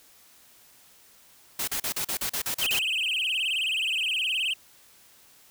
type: noise bursts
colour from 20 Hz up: white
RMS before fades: -29 dBFS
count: 10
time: 1.59-2.792 s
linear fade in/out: 5 ms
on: 86 ms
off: 38 ms
type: tone with vibrato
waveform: triangle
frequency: 2822 Hz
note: F7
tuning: 17 cents sharp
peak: -23 dBFS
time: 2.61-4.54 s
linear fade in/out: 10 ms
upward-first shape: sine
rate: 19 Hz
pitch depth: 210 cents each way
effects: white hiss -56 dBFS RMS until 5.5 s